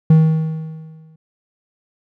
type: tone with exponential decay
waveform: triangle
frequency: 158.8 Hz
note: D#3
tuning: 36 cents sharp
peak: -3 dBFS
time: 0.1-1.16 s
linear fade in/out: 5 ms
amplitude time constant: 230 ms
effects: none